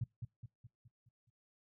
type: tone with echo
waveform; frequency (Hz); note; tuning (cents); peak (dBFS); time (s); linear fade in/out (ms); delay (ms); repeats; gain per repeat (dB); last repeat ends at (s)
sine; 119; A#2; +36; -33; 0.01-0.04; 5; 210; 6; -6; 1.3
effects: noise-tail reverb RT60 0.2 s tail -23 dB re dry